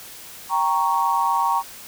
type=chord; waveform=sine; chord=G diminished; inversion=none; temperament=equal; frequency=784 / 932.3 / 1108.7 Hz; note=G5 / Bb5 / Db6; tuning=0 / 0 / 0 cents; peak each=-25 / -20 / -22 dBFS; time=0.49-1.63 s; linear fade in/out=50 ms; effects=white hiss -40 dBFS RMS until 1.87 s